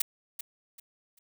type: noise with echo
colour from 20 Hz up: blue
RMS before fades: -26 dBFS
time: 0-0.02 s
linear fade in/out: 5 ms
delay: 390 ms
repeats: 3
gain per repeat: -11 dB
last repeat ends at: 1.19 s
effects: none